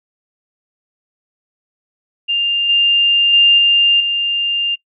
sine tone with level steps, 2800 Hz, F7, 4 cents sharp, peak -13 / -9 / -6 / -8 / -14 dBFS, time 2.28-4.76 s, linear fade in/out 20 ms, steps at 2.69 / 3.33 / 3.58 / 4 s, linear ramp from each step 5 ms, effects noise-tail reverb RT60 0.1 s tail -23 dB re dry

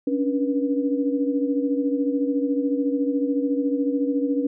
sine tone cluster, 276.2 / 290.1 / 485.2 Hz, C#4 / D4 / B4, -6 / -21 / -31 cents, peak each -22 / -26 / -27 dBFS, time 0.07-4.47 s, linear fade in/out 5 ms, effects none

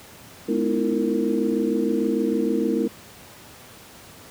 sine tone cluster, 213.6 / 252.1 / 311.9 / 338.5 / 461.1 Hz, G#3 / B3 / D#4 / E4 / A#4, +49 / +36 / +4 / +46 / -19 cents, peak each -26 dBFS, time 0.48-2.88 s, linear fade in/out 10 ms, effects pink hiss -45 dBFS RMS until 4.3 s + high-pass 80 Hz 12 dB/octave

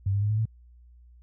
sine tone with pitch steps, 97.7 / 100.85 / 104.11 / 107.47 / 110.94 Hz, G2 / G2 / G#2 / A2 / A2, -5 / +50 / +5 / -40 / +15 cents, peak -22 dBFS, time 0.06-0.455 s, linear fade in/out 5 ms, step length 79 ms, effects added 60 Hz sine -50 dBFS peak until 1.22 s

